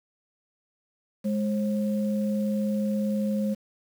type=tone pair together; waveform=sine; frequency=208.3 / 534.4 Hz; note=G#3 / C5; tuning=+5 / +36 cents; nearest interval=octave + major third; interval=1631 cents; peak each=-24 / -32 dBFS; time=1.24-3.55 s; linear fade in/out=20 ms; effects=8-bit